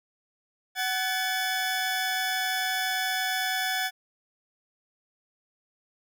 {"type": "tone pair together", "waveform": "20% pulse", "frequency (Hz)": [749, 1724.7], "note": ["F#5", "A6"], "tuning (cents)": [21, -35], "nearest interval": "octave + major second", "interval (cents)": 1444, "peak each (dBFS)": -24, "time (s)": [0.75, 3.91], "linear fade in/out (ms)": 50, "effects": []}